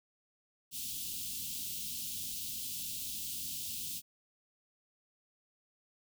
white band-stop noise, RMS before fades -40 dBFS, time 0.71-4.02 s, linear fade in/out 50 ms, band 280 to 2800 Hz, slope 48 dB/octave, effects none

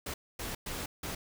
pink noise bursts at uneven times, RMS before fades -38 dBFS, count 4, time 0.06-0.14 / 0.39-0.55 / 0.66-0.86 / 1.03-1.15 s, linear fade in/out 5 ms, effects none

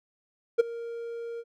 triangle tone with ADSR envelope, 466.2 Hz, A#4, in tune, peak -12 dBFS, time 0.58-1.44 s, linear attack 20 ms, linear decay 15 ms, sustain -20 dB, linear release 47 ms, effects none

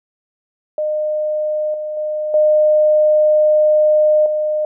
sine tone with level steps, 610 Hz, D#5, 34 cents flat, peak -16 / -21 / -18 / -9 / -15 dBFS, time 0.78-4.65 s, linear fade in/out 2 ms, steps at 1.74 / 1.97 / 2.34 / 4.26 s, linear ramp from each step 2 ms, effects none

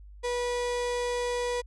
35% pulse tone, 487.1 Hz, B4, 24 cents flat, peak -26 dBFS, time 0.23-1.62 s, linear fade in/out 20 ms, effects added 50 Hz sine -45 dBFS peak until 1.66 s + resampled to 22050 Hz

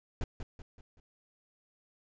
brown noise with echo, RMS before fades -32 dBFS, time 0.21-0.24 s, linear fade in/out 2 ms, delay 190 ms, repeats 4, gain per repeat -7 dB, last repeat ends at 1 s, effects resampled to 16000 Hz

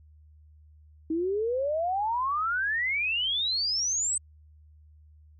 sine exponential sweep, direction up, 312.3 to 8270 Hz, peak -25 dBFS, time 1.1-4.18 s, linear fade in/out 5 ms, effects added 76 Hz sine -52 dBFS peak until 5.39 s

